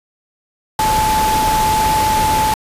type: tone in noise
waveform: sine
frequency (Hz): 868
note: A5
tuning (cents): -24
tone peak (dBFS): -13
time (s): 0.79-2.54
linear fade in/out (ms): 2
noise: pink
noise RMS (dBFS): -20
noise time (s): 0.79-2.54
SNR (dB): +4
effects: resampled to 32000 Hz